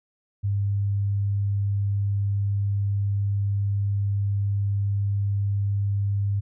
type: tone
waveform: sine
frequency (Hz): 100.4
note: G2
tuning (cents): +42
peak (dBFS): -21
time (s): 0.43-6.41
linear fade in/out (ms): 20
effects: none